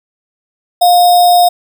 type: tone with sample-and-hold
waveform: sine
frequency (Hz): 707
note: F5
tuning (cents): +21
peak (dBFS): -4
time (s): 0.81-1.49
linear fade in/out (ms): 10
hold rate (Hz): 4410
effects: none